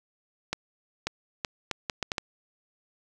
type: accelerating click train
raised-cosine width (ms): 0.2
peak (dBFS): -11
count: 8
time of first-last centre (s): 0.53-2.182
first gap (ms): 540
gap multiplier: 0.7
effects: none